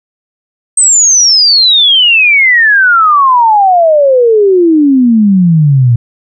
sine exponential sweep, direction down, 8372 to 115.3 Hz, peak -3 dBFS, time 0.77-5.96 s, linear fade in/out 5 ms, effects none

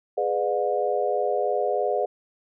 sine chord, G# diminished seventh, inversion none, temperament just, 415.3 / 498.4 / 598 / 717.6 Hz, G#4 / B4 / D5 / F5, 0 / +16 / +31 / +47 cents, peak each -27 dBFS, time 0.17-2.06 s, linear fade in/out 10 ms, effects none

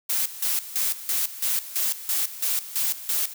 blue noise with tremolo, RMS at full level -24 dBFS, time 0.09-3.34 s, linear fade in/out 10 ms, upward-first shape square, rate 3 Hz, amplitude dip 80%, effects none

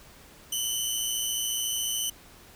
15% pulse tone pair together, 2957 / 3071 Hz, F#7 / G7, -2 / -36 cents, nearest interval minor second, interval 66 cents, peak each -23 dBFS, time 0.52-2.1 s, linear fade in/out 5 ms, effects pink hiss -52 dBFS RMS until 2.55 s

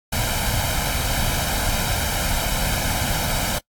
pink noise with comb filter, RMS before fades -22 dBFS, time 0.12-3.59 s, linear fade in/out 10 ms, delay 1.3 ms, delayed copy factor +0.7, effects noise-tail reverb RT60 0.1 s tail -24 dB re dry + AAC 64 kbps

